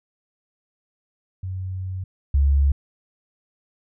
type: tone pair in turn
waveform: sine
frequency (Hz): 93.4 / 69.97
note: F#2 / C#2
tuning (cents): +17 / +17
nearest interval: perfect fourth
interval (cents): 500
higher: first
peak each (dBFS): -26 / -14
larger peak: second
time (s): 1.43-2.04 / 2.34-2.72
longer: first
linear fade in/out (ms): 5
effects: none